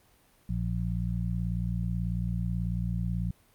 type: harmonic tone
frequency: 58.27 Hz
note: A#1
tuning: in tune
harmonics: 1 / 2 / 3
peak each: -32 / -32 / -32 dBFS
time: 0.49-3.31 s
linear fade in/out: 5 ms
effects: pink hiss -63 dBFS RMS until 3.54 s + Opus 32 kbps